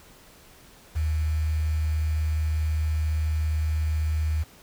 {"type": "tone with quantisation", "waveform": "sine", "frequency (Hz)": 77.78, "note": "D#2", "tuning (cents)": 0, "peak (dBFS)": -22, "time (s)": [0.95, 4.44], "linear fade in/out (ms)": 20, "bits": 7, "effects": ["pink hiss -52 dBFS RMS until 4.62 s"]}